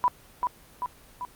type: tone with echo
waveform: sine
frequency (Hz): 987.8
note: B5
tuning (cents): 0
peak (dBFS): -18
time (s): 0.04-0.08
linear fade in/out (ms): 0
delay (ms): 390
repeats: 3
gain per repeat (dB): -4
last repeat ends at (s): 1.25
effects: pink hiss -53 dBFS RMS until 1.35 s + Opus 24 kbps